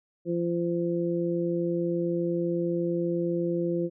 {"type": "harmonic tone", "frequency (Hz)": 171.7, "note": "F3", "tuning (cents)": -29, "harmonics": [1, 2, 3], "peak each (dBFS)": [-30, -27, -32], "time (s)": [0.25, 3.9], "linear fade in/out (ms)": 50, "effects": []}